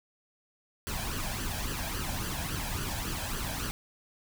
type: noise with flanger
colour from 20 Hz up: pink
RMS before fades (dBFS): -34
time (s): 0.87-3.71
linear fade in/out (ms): 0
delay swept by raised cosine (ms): 0.65 to 1.27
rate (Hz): 3.6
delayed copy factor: +0.65
effects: none